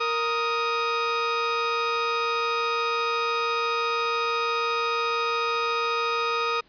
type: tone pair together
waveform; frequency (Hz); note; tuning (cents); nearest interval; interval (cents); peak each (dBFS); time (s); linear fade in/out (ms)
sawtooth; 466.2 / 1247.9; A#4 / D#6; 0 / +5; octave + perfect fourth; 1705; -24 / -21; 0-6.61; 10
effects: pink hiss -59 dBFS RMS until 6.68 s + resampled to 11025 Hz